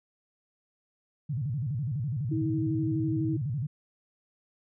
sine tone with vibrato, 130.9 Hz, C3, 1 cent sharp, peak -28 dBFS, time 1.29-3.67 s, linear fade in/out 10 ms, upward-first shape square, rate 12 Hz, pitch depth 230 cents each way
sine tone, 319.5 Hz, D#4, 46 cents sharp, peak -28 dBFS, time 2.31-3.37 s, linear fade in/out 10 ms
effects none

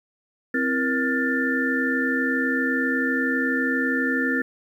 sine tone cluster, 261.4 / 333.6 / 472.7 / 1413 / 1771 Hz, C4 / E4 / A#4 / F6 / A6, -1 / +21 / +24 / +20 / +11 cents, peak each -24 / -32 / -30 / -30 / -24 dBFS, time 0.54-4.42 s, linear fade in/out 5 ms, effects 9-bit

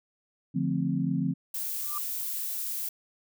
sine chord, D minor seventh, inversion none, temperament equal, 146.83 / 174.61 / 220 / 261.6 Hz, D3 / F3 / A3 / C4, 0 / 0 / 0 / 0 cents, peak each -31 / -29 / -34 / -30 dBFS, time 0.54-1.34 s, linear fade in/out 20 ms
violet noise, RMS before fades -33 dBFS, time 1.54-2.89 s, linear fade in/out 5 ms
sine tone with exponential growth, 1182 Hz, D6, 11 cents sharp, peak -30 dBFS, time 1.8-1.98 s, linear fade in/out 2 ms, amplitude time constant 39 ms
effects none

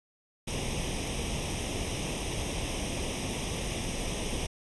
pink noise with comb filter, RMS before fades -33 dBFS, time 0.47-4.47 s, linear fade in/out 10 ms, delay 0.34 ms, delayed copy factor +0.75, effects resampled to 24000 Hz

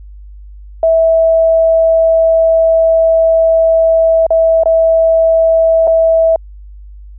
sine tone with dropouts, 653 Hz, E5, 17 cents flat, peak -6 dBFS, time 0.83-6.36 s, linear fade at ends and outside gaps 2 ms, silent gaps 4.266-4.305 / 4.635-4.657 / 5.872-5.876 s, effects added 50 Hz sine -30 dBFS peak until 7.18 s

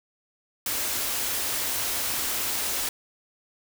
white band-stop noise, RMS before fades -28 dBFS, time 0.66-2.89 s, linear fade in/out 2 ms, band 130 to 210 Hz, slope 96 dB/octave, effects none

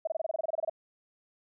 sine tone bursts, 644 Hz, E5, 41 cents flat, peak -27 dBFS, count 14, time 0.05-0.697 s, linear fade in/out 5 ms, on 23 ms, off 25 ms, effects none

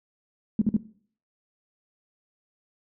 sine tone bursts, 215.2 Hz, A3, 38 cents flat, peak -17 dBFS, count 3, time 0.59-0.766 s, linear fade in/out 2 ms, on 26 ms, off 49 ms, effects noise-tail reverb RT60 0.5 s tail -18 dB re dry

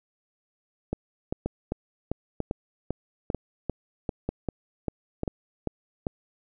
two click trains, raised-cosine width 2 ms, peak -14 / -14 dBFS, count 5 / 14, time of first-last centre 1.46-5.234 / 0.93-6.068 s, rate 1.06 / 2.53 Hz, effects none

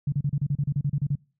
sine tone bursts, 142.5 Hz, C#3, 48 cents sharp, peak -21 dBFS, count 13, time 0.07-1.155 s, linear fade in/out 5 ms, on 53 ms, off 33 ms, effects noise-tail reverb RT60 0.4 s tail -26 dB re dry

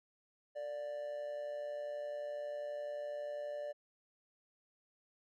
triangle tone with amplitude modulation, 587.3 Hz, D5, in tune, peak -35 dBFS, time 0.55-3.73 s, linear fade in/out 20 ms, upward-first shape sine, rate 132 Hz, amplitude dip 50%, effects none

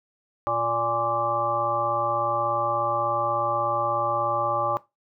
harmonic tone with a mistuned harmonic, 116.54 Hz, A#2, in tune, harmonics 1 / 3 / 5 / 7 / 9 / 10, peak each -38 / -36 / -27 / -28 / -32 / -26 dBFS, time 0.47-4.77 s, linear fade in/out 0 ms, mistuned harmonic 7, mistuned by +18 cents, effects noise-tail reverb RT60 0.2 s tail -17 dB re dry

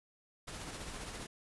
pink noise with tremolo, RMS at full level -43 dBFS, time 0.47-1.27 s, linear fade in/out 10 ms, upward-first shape sine, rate 15 Hz, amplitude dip 35%, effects resampled to 24000 Hz

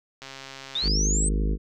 click train, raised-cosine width 0.2 ms, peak -22 dBFS, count 90, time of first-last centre 0.22-0.879 s, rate 135 Hz
sine linear sweep, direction up, 3500 to 8372 Hz, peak -24 dBFS, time 0.75-1.29 s, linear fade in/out 5 ms
harmonic tone, 51.91 Hz, G#1, in tune, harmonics 1 / 3 / 4 / 5 / 6 / 7 / 8 / 9, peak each -22 / -32 / -34 / -36 / -38 / -39 / -40 / -41 dBFS, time 0.82-1.58 s, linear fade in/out 50 ms
effects none

